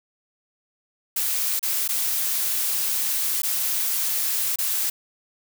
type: noise with dropouts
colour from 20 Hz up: blue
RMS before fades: -24 dBFS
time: 1.16-4.9 s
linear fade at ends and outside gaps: 5 ms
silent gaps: 1.594-1.628 / 1.878-1.888 / 3.42-3.432 / 4.559-4.586 s
effects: none